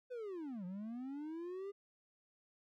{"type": "linear two-way sweep", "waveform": "triangle", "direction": "down then up", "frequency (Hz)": [512, 174.61, 406.6], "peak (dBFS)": -40, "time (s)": [0.1, 1.72], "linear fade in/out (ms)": 20, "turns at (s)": 0.65, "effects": []}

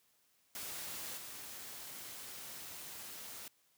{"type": "noise with level steps", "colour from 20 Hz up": "white", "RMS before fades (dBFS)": [-44, -48], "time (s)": [0.55, 3.48], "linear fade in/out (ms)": 2, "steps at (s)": 1.17, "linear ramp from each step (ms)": 5, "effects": ["white hiss -73 dBFS RMS until 3.77 s", "high-pass 60 Hz 12 dB/octave"]}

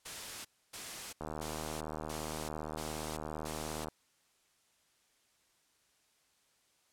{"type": "noise bursts", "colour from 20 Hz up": "white", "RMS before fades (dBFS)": -43, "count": 6, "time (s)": [0.05, 3.85], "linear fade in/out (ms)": 10, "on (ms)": 400, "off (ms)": 280}
{"type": "click train", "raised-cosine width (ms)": 1, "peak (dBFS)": -26, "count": 208, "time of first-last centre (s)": [1.21, 3.884], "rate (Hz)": 77.4}
{"effects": ["white hiss -72 dBFS RMS until 6.92 s", "low-pass 10000 Hz 12 dB/octave"]}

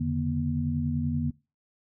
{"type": "tone cluster", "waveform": "sine", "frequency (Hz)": [85.3, 137.6, 147.9, 238.9], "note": ["F2", "C#3", "D3", "A#3"], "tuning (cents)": [-40, -12, 13, 43], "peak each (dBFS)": [-32, -38, -29, -29], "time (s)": [0, 1.31], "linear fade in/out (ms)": 10, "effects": ["noise-tail reverb RT60 0.3 s tail -22 dB re dry"]}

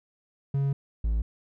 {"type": "tone pair in turn", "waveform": "triangle", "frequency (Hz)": [138.59, 54.84], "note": ["C#3", "A1"], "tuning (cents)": [0, -5], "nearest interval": "octave + major third", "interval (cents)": 1605, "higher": "first", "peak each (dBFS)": -21, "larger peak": "neither", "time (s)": [[0.54, 0.73], [1.04, 1.22]], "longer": "first", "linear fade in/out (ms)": 5, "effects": []}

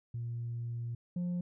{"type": "tone pair in turn", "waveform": "sine", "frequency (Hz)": [118, 176.8], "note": ["A#2", "F3"], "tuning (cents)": [22, 22], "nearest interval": "perfect fifth", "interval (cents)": 700, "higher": "second", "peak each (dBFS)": [-34, -29], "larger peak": "second", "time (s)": [[0.14, 0.95], [1.16, 1.41]], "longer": "first", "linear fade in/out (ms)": 5, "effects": ["tanh soft clip ceiling -31 dBFS"]}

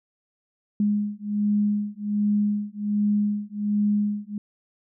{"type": "beating tone pair", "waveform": "sine", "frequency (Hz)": [206.6, 207.9], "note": ["G#3", "G#3"], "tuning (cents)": [-9, 2], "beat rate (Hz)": 1.3, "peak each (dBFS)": -24, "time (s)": [0.8, 4.38], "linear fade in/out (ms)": 2, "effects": []}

